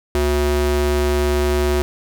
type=ring-modulated tone; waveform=square; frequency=148.4 Hz; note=D3; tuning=18 cents sharp; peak=-13 dBFS; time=0.15-1.82 s; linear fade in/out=0 ms; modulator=217 Hz; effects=none